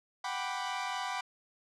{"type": "chord", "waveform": "sawtooth", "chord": "G major seventh", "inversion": "third", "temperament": "equal", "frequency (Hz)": [740, 784, 987.8, 1174.7], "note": ["F#5", "G5", "B5", "D6"], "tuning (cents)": [0, 0, 0, 0], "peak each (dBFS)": [-36, -36, -34, -37], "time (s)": [0.24, 1.21], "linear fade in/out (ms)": 5, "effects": ["low-pass 6000 Hz 12 dB/octave"]}